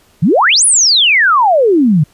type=exponential two-way sweep; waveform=sine; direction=up then down; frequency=139.6 to 10350 to 139.6 Hz; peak=-6 dBFS; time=0.22-2.04 s; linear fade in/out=10 ms; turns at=0.65 s; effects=pink hiss -50 dBFS RMS until 2.13 s + resampled to 32000 Hz